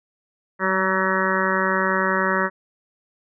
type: harmonic tone with a mistuned harmonic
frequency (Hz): 189.2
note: F#3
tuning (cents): +39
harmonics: 1 / 2 / 3 / 5 / 6 / 7 / 8 / 9 / 10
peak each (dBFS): -27 / -27 / -27 / -27 / -27 / -27 / -27 / -27 / -27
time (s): 0.59-2.5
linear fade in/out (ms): 50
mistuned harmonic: 1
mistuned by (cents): +20
effects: none